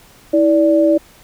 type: tone pair together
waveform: sine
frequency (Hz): 324.2 / 583.2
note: E4 / D5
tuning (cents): -29 / -12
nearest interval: minor seventh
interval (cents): 1017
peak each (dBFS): -12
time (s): 0.33-0.98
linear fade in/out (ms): 10
effects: pink hiss -46 dBFS RMS until 1.23 s